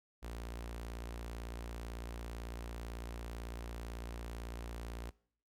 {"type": "tone with notch filter", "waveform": "sawtooth", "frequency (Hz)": 58, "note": "A#1", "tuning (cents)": -8, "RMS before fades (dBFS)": -44, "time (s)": [0.22, 5.11], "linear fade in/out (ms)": 20, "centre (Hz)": 140, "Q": 1.2, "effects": ["noise-tail reverb RT60 0.6 s tail -23 dB re dry", "MP3 96 kbps"]}